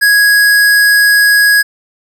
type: tone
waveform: square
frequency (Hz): 1661.2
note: G#6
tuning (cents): 0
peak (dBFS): -6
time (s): 0.01-1.63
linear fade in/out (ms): 20
effects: none